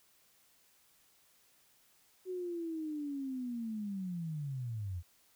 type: linear sweep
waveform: sine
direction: down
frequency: 374 to 82.41 Hz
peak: -36 dBFS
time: 2.25-5.03 s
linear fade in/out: 50 ms
effects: white hiss -68 dBFS RMS until 5.35 s